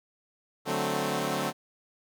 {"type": "chord", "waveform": "10% pulse", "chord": "D dominant seventh", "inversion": "none", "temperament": "equal", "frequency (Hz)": [146.83, 185, 220, 261.6], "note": ["D3", "F#3", "A3", "C4"], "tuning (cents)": [0, 0, 0, 0], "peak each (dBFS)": -25, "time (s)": [0.65, 1.53], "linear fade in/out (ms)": 50, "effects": []}